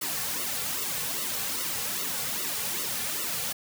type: noise with flanger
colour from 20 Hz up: white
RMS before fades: -31 dBFS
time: 0.01-3.53 s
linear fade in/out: 10 ms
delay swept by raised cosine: 1.2 to 3.2 ms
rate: 2.5 Hz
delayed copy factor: -0.9
effects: none